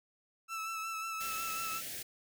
30% pulse tone with vibrato, 1318.5 Hz, E6, in tune, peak -34 dBFS, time 0.48-1.82 s, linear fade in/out 50 ms, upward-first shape sine, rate 5.5 Hz, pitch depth 25 cents each way
white band-stop noise, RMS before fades -42 dBFS, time 1.2-2.03 s, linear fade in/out 10 ms, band 740 to 1500 Hz, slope 48 dB/octave
effects none

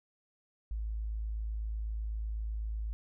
sine tone, 54 Hz, A1, 32 cents flat, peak -33 dBFS, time 0.71-2.93 s, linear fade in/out 0 ms, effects none

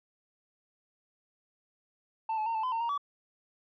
sine tone with pitch steps, 889 / 862 / 915 / 879 / 1017 / 911 / 935 / 1144 Hz, A5 / A5 / A#5 / A5 / C6 / A#5 / A#5 / D6, +18 / -36 / -32 / -2 / -50 / -40 / +5 / -46 cents, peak -26 dBFS, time 2.29-2.978 s, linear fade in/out 5 ms, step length 86 ms, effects tanh soft clip ceiling -28 dBFS

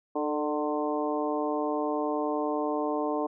harmonic tone with a mistuned harmonic, 150 Hz, D3, 37 cents sharp, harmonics 2 / 3 / 4 / 5 / 6 / 7, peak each -31 / -32 / -33 / -35 / -37 / -36 dBFS, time 0.15-3.27 s, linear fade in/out 10 ms, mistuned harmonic 3, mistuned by -37 cents, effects none

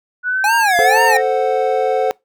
sine linear sweep, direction up, 1466 to 1864.7 Hz, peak -15 dBFS, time 0.23-1.22 s, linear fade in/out 50 ms
square tone with vibrato, 803 Hz, G5, 41 cents sharp, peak -14 dBFS, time 0.44-1.17 s, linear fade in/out 2 ms, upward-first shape sine, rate 2.1 Hz, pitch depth 260 cents each way
triangle chord, F# diminished, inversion first, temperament equal, 440 / 523.3 / 740 Hz, A4 / C5 / F#5, 0 / 0 / 0 cents, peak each -16 dBFS, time 0.79-2.11 s, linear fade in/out 0 ms
effects noise-tail reverb RT60 0.2 s tail -24 dB re dry

